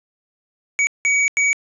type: tone bursts at uneven times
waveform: square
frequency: 2262 Hz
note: C#7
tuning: 34 cents sharp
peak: -15 dBFS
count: 3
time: 0.79-0.87 / 1.05-1.28 / 1.37-1.53 s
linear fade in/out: 0 ms
effects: resampled to 22050 Hz + 9-bit